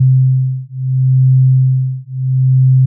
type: beating tone pair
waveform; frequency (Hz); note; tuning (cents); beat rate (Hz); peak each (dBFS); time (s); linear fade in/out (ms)
sine; 130 / 130.73; C3 / C3; -11 / -1; 0.73; -11; 0-2.86; 10
effects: none